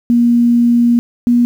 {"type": "tone pair in turn", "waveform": "sine", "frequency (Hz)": [237.8, 240.4], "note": ["A#3", "B3"], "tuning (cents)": [35, -46], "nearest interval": "unison", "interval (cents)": 19, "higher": "second", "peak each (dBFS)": -7, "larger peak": "neither", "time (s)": [[0.1, 0.99], [1.27, 1.45]], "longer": "first", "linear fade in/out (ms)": 0, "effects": ["7-bit"]}